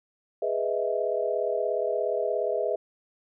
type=chord; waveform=sine; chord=E major seventh; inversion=first; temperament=equal; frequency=415.3 / 493.9 / 622.3 / 659.3 Hz; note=G#4 / B4 / D#5 / E5; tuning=0 / 0 / 0 / 0 cents; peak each=-30 dBFS; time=0.42-2.76 s; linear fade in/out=5 ms; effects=none